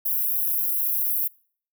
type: high-pass noise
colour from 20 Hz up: white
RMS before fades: -24 dBFS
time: 0.05-1.28 s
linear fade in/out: 10 ms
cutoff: 11000 Hz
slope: 96 dB/octave
effects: noise-tail reverb RT60 0.5 s tail -25 dB re dry